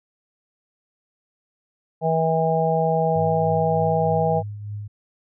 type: harmonic tone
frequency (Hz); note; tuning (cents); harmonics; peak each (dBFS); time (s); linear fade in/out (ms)
161.8; E3; -32; 1 / 3 / 4 / 5; -23 / -23 / -23 / -23; 2.01-4.43; 50
type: tone with tremolo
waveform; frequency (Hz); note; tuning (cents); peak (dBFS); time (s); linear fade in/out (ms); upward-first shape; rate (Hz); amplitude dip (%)
sine; 103.83; G#2; 0; -27; 3.15-4.88; 10; triangle; 3.3; 50
effects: none